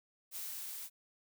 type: noise with level ramp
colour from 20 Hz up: blue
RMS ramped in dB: -42 to -45 dBFS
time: 0.31-0.9 s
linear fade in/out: 50 ms
effects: none